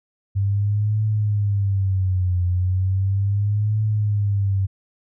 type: tone with vibrato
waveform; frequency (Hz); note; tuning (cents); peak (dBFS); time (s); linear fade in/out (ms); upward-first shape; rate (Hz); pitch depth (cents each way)
sine; 98; G2; 0; -17; 0.35-4.67; 20; triangle; 0.36; 170
effects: none